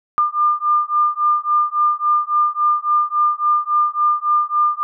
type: beating tone pair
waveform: sine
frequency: 1200 / 1203.6 Hz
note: D6 / D6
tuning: +37 / +42 cents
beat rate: 3.6 Hz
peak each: -17 dBFS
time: 0.18-4.83 s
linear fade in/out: 0 ms
effects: none